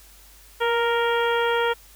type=harmonic tone with a mistuned harmonic; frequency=466.2 Hz; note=A#4; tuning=in tune; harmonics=1 / 2 / 3 / 4 / 5 / 6 / 7; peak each=-22 / -25 / -27 / -31 / -35 / -36 / -33 dBFS; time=0.6-1.74 s; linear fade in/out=20 ms; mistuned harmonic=1; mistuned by=+19 cents; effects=added 50 Hz sine -51 dBFS peak until 1.95 s + white hiss -51 dBFS RMS until 1.95 s